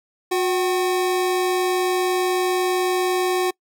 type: tone pair together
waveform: square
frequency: 363 / 759 Hz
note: F#4 / F#5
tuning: -33 / +44 cents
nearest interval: octave + minor second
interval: 1277 cents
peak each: -20 / -26 dBFS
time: 0.31-3.51 s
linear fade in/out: 10 ms
effects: noise-tail reverb RT60 0.1 s tail -25 dB re dry